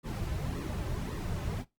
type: noise with flanger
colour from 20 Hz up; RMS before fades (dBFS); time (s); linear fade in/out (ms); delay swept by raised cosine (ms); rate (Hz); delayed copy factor
brown; -35; 0.03-1.65; 50; 1.3 to 4.3; 1.8; -0.65
effects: noise-tail reverb RT60 0.2 s tail -18 dB re dry + Opus 48 kbps